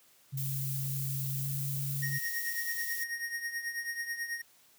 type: tone with pitch glide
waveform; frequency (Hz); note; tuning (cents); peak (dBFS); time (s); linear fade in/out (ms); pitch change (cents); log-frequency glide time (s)
sine; 135.8 to 138.17; C#3 to C#3; -35 to -5; -33; 0.32-2.19; 20; +30; 1.28-1.68
type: noise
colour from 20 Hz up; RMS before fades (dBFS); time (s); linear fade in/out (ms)
violet; -38; 0.37-3.04; 5
type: tone with tremolo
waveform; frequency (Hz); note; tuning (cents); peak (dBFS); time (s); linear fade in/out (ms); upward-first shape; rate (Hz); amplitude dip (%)
square; 1864.7; A#6; 0; -32; 2.02-4.42; 10; triangle; 9.2; 75
effects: white hiss -63 dBFS RMS until 4.78 s + high-pass 80 Hz 12 dB/octave